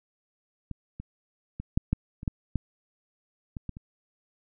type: clicks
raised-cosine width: 5 ms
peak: -23 / -25 / -22 / -10 / -11 / -27 / -14 / -14 / -23 / -21 / -28 dBFS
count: 11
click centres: 0.713 / 1 / 1.6 / 1.775 / 1.93 / 2.231 / 2.278 / 2.557 / 3.568 / 3.693 / 3.769 s
effects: none